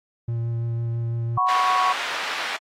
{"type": "tone with vibrato", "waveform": "triangle", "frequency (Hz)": 116.54, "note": "A#2", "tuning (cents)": 0, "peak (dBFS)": -21, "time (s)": [0.28, 1.38], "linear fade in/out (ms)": 5, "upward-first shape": "sine", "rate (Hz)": 6, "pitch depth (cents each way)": 10}
{"type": "chord", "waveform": "sine", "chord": "F# suspended fourth", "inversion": "none", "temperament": "equal", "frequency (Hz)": [740, 987.8, 1108.7], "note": ["F#5", "B5", "C#6"], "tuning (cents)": [0, 0, 0], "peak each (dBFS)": [-25, -25, -19], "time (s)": [1.37, 1.93], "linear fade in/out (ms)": 10}
{"type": "band-pass noise", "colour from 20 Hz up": "pink", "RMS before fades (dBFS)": -29, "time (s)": [1.48, 2.57], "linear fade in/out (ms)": 10, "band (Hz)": [1100, 3100], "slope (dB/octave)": 12}
{"effects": ["AAC 48 kbps"]}